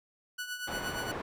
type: tone with tremolo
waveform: sawtooth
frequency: 1478 Hz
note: F#6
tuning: 2 cents flat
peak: -30 dBFS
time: 0.38-1.12 s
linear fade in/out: 10 ms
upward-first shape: triangle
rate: 8.6 Hz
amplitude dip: 70%
type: low-pass noise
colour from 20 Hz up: white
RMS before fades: -38 dBFS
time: 0.67-1.22 s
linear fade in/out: 10 ms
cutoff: 1100 Hz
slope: 12 dB/octave
effects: none